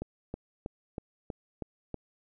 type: click train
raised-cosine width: 2 ms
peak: -22 dBFS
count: 7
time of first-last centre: 0.02-1.943 s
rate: 3.12 Hz
effects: none